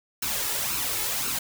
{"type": "noise with flanger", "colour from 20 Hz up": "white", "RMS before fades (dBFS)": -28, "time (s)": [0.22, 1.39], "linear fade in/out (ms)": 5, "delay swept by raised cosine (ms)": [0.74, 2.34], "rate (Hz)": 1.9, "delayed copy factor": 0.55, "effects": []}